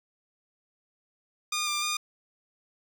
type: tone with pitch steps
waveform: 10% pulse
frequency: 1217 / 1192 / 1216 Hz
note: D#6 / D6 / D#6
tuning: -39 / +25 / -40 cents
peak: -19 dBFS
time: 1.52-1.97 s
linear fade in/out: 5 ms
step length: 150 ms
effects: none